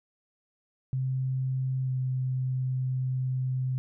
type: tone with pitch glide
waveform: sine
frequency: 130.81 to 129.23 Hz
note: C3 to C3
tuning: 0 to -21 cents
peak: -26 dBFS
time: 0.93-3.78 s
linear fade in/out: 0 ms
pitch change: -21 cents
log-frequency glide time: 1.84-1.91 s
effects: none